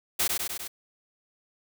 white noise with echo, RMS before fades -25 dBFS, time 0.19-0.28 s, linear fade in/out 10 ms, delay 100 ms, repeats 4, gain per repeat -3 dB, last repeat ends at 0.68 s, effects none

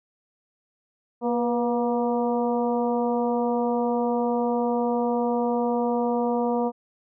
harmonic tone with a mistuned harmonic, 237.7 Hz, A#3, 34 cents sharp, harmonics 1 / 2 / 3 / 4 / 5, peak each -25 / -25 / -29 / -31 / -39 dBFS, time 1.21-6.72 s, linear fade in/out 50 ms, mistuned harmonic 2, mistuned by +35 cents, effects none

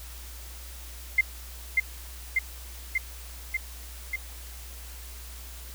sine tone with echo, 2093 Hz, C7, in tune, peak -16 dBFS, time 1.18-1.21 s, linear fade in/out 5 ms, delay 590 ms, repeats 5, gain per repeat -2 dB, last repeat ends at 4.16 s, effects added 60 Hz sine -41 dBFS peak until 5.74 s + white hiss -46 dBFS RMS until 5.74 s

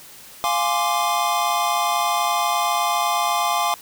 square chord, D half-diminished seventh, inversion first, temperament equal, 698.5 / 830.6 / 1046.5 / 1174.7 Hz, F5 / Ab5 / C6 / D6, 0 / 0 / 0 / 0 cents, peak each -25 dBFS, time 0.44-3.74 s, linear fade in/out 0 ms, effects white hiss -43 dBFS RMS until 3.81 s

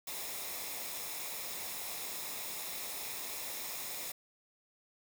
white noise with comb filter, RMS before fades -41 dBFS, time 0.07-4.12 s, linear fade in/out 5 ms, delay 0.66 ms, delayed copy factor -0.5, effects none

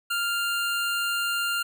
25% pulse tone, 1396.9 Hz, F6, in tune, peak -21 dBFS, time 0.1-1.63 s, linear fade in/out 10 ms, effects none

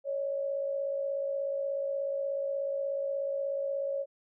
sine tone pair together, 554.4 / 611 Hz, C#5 / D#5, 0 / -32 cents, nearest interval major second, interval 168 cents, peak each -30 / -39 dBFS, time 0.04-4.06 s, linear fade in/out 50 ms, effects none

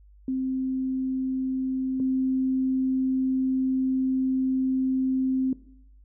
sine tone pair in turn, 261.6 / 261.6 Hz, C4 / C4, 0 / 0 cents, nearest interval unison, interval 0 cents, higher neither, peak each -24 / -21 dBFS, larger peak second, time 0.28-2 / 2-5.53 s, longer second, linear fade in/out 2 ms, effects noise-tail reverb RT60 0.7 s tail -18 dB re dry + added 50 Hz sine -50 dBFS peak until 6.04 s

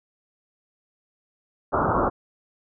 white low-pass noise, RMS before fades -22 dBFS, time 1.72-2.1 s, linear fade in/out 20 ms, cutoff 1400 Hz, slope 96 dB/octave, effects none

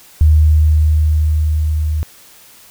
sine tone with level ramp, 77.1 Hz, D#2, 15 cents flat, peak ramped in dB -5 to -14 dBFS, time 0.21-2.03 s, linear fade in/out 0 ms, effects white hiss -43 dBFS RMS until 2.7 s

